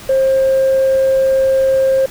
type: tone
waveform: sine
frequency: 532 Hz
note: C5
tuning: 29 cents sharp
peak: -8 dBFS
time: 0.09-2.06 s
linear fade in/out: 5 ms
effects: tanh soft clip ceiling -7 dBFS + pink hiss -34 dBFS RMS until 2.1 s